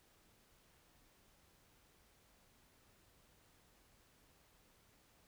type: silence
effects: pink hiss -70 dBFS RMS until 5.27 s